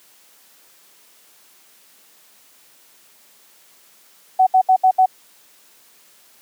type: tone bursts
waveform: sine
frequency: 750 Hz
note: F#5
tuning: 23 cents sharp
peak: -9 dBFS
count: 5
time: 4.39-5.06 s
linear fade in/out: 10 ms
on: 78 ms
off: 70 ms
effects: white hiss -52 dBFS RMS until 6.41 s + high-pass 200 Hz 12 dB/octave